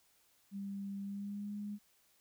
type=tone with pitch glide; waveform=sine; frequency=198.3 to 206.2 Hz; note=G3 to G#3; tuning=+20 to -12 cents; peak=-39 dBFS; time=0.51-1.79 s; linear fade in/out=50 ms; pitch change=+68 cents; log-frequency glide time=1.01-1.55 s; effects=white hiss -71 dBFS RMS until 2.2 s